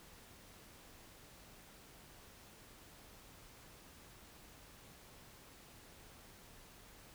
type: silence
effects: pink hiss -59 dBFS RMS until 7.14 s